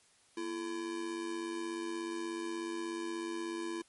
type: tone with amplitude modulation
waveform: square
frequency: 336.9 Hz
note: E4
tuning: 38 cents sharp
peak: -34 dBFS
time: 0.37-3.82 s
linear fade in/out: 5 ms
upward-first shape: sine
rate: 96.6 Hz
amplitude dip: 65%
effects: white hiss -66 dBFS RMS until 3.88 s + MP3 48 kbps